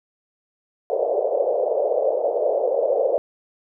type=band-pass noise; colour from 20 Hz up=white; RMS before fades=-21 dBFS; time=0.9-3.18 s; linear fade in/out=0 ms; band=460 to 620 Hz; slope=48 dB/octave; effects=none